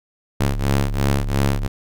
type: ring-modulated tone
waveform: sawtooth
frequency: 69.3 Hz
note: C#2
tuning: in tune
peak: -10 dBFS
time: 0.4-1.68 s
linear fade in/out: 10 ms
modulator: 36.1 Hz
effects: none